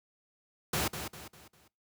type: noise with echo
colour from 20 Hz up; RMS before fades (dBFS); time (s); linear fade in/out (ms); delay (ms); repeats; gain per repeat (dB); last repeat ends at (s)
pink; -30; 0.73-0.88; 5; 200; 4; -8; 1.68
effects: noise-tail reverb RT60 0.3 s tail -24 dB re dry + high-pass 80 Hz 12 dB/octave

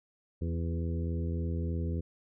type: harmonic tone with a mistuned harmonic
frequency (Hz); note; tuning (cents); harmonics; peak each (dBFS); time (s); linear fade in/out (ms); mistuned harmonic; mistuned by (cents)
83.4; E2; +21; 1 / 2 / 3 / 4 / 5 / 6; -31 / -37 / -41 / -43 / -45 / -47; 0.41-2.01; 10; 4; +23
effects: none

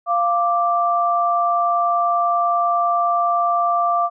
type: tone pair together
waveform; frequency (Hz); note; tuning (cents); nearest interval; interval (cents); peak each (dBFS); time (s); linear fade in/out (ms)
sine; 694.9 / 1174.7; F5 / D6; -9 / 0; major sixth; 909; -18; 0.06-4.1; 50
effects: none

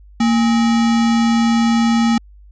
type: tone with sample-and-hold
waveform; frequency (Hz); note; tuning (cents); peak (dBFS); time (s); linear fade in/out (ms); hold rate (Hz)
sine; 230.4; A#3; -20; -11; 0.2-2.18; 5; 1050
effects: added 50 Hz sine -40 dBFS peak until 2.51 s + resampled to 16000 Hz

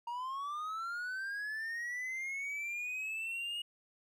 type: linear sweep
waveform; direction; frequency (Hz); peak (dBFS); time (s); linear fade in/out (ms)
triangle; up; 932.3 to 2880; -35; 0.07-3.62; 5
effects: none

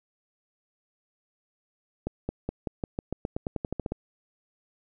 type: accelerating click train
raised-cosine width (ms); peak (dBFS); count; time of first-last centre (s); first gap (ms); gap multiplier
2; -16; 16; 2.07-3.92; 220; 0.91
effects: none

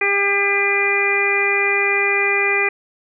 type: harmonic tone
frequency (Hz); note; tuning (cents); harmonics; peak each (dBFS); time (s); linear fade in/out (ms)
400.4; G4; +37; 1 / 2 / 3 / 4 / 5 / 6; -22 / -27 / -27 / -27 / -19 / -19; 0.01-2.69; 5
effects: none

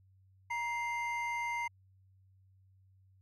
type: tone pair together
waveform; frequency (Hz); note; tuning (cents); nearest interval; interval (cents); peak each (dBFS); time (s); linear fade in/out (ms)
triangle; 944.2 / 2091; A#5 / C7; +22 / -2; octave + major second; 1376; -34 / -35; 0.5-1.68; 10
effects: added 95 Hz sine -62 dBFS peak until 3.21 s

